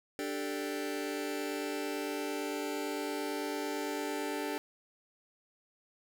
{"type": "chord", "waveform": "sawtooth", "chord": "D suspended fourth", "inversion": "none", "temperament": "just", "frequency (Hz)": [293.7, 391.6, 440.5], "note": ["D4", "G4", "A4"], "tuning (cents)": [0, -2, 2], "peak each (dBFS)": [-33, -35, -36], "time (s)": [0.19, 4.58], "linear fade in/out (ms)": 0, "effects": []}